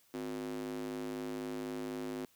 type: tone with high-pass filter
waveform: square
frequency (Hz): 52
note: G#1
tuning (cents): +3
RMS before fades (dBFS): -40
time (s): 0.14-2.25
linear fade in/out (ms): 0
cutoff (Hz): 300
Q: 5.6
effects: white hiss -68 dBFS RMS until 2.35 s